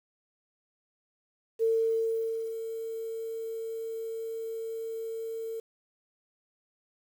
sine tone with ADSR envelope, 451 Hz, A4, 43 cents sharp, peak -22 dBFS, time 1.59-5.6 s, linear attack 36 ms, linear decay 900 ms, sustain -11 dB, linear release 5 ms, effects 9-bit

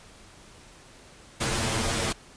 pink noise with comb filter, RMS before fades -27 dBFS, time 1.4-2.13 s, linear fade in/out 10 ms, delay 8.9 ms, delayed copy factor +0.8, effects pink hiss -51 dBFS RMS until 2.36 s + resampled to 22050 Hz

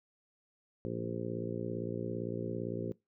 harmonic tone with a mistuned harmonic, 57.7 Hz, A#1, 17 cents flat, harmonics 2 / 3 / 4 / 5 / 6 / 7 / 8 / 9, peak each -42 / -42 / -42 / -46 / -42 / -42 / -46 / -45 dBFS, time 0.85-2.92 s, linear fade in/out 0 ms, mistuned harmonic 2, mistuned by -42 cents, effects noise-tail reverb RT60 0.2 s tail -22 dB re dry

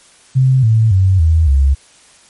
sine tone with pitch steps, 130.81 / 111.28 / 94.66 / 80.52 / 68.5 Hz, C3 / A2 / F#2 / E2 / C#2, 0 / +20 / +40 / -40 / -20 cents, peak -7 dBFS, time 0.35-1.75 s, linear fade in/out 20 ms, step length 280 ms, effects white hiss -46 dBFS RMS until 2.29 s + MP3 48 kbps

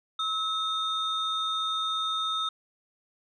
sine tone pair together, 1293 / 3657 Hz, E6 / A#7, -34 / -34 cents, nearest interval octave + tritone, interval 1800 cents, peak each -28 dBFS, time 0.19-2.49 s, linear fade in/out 5 ms, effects tanh soft clip ceiling -22 dBFS

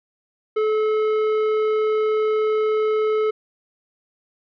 sine tone with tanh clipping, 431.7 Hz, A4, 33 cents flat, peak -19 dBFS, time 0.56-3.31 s, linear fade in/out 10 ms, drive 11 dB, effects none

